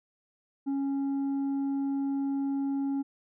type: tone with tanh clipping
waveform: sine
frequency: 275.9 Hz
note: C#4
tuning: 8 cents flat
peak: -28 dBFS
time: 0.66-3.03 s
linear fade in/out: 20 ms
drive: 4 dB
effects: none